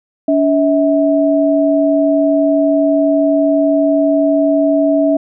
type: tone pair together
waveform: sine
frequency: 286 / 646.1 Hz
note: D4 / E5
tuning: -46 / -35 cents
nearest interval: octave + major second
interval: 1411 cents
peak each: -12 dBFS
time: 0.28-5.17 s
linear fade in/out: 5 ms
effects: none